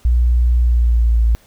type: tone with pitch glide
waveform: sine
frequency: 60.1 to 56.73 Hz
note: B1 to A#1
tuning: -46 to -46 cents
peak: -10 dBFS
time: 0.05-1.35 s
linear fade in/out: 0 ms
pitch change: -100 cents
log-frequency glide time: 0.6-1.23 s
effects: pink hiss -51 dBFS RMS until 1.46 s